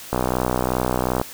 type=click train; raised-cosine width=1 ms; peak=-6 dBFS; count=69; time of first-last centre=0.13-1.215 s; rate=62.7 Hz; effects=white hiss -38 dBFS RMS until 1.33 s